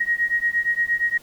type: beating tone pair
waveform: sine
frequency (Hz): 1882 / 1890.6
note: A#6 / A#6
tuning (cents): +16 / +24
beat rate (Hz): 8.6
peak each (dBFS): -22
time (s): 0-1.18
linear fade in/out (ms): 10
effects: pink hiss -50 dBFS RMS until 1.22 s